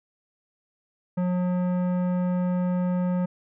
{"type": "tone with tanh clipping", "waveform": "sine", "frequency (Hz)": 180, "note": "F#3", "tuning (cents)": -47, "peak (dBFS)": -24, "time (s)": [1.17, 3.26], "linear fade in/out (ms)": 10, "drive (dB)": 14, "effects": []}